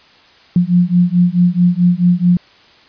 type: beating tone pair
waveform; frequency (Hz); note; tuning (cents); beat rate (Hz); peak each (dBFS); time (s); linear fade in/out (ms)
sine; 174.61 / 179.21; F3 / F3; 0 / +45; 4.6; -12; 0.56-2.37; 2
effects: white hiss -46 dBFS RMS until 2.88 s + resampled to 11025 Hz